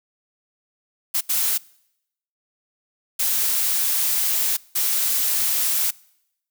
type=noise bursts at uneven times; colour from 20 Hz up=blue; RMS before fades=-21 dBFS; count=4; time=1.14-1.21 / 1.29-1.58 / 3.19-4.57 / 4.75-5.91 s; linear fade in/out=10 ms; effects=noise-tail reverb RT60 0.8 s tail -24 dB re dry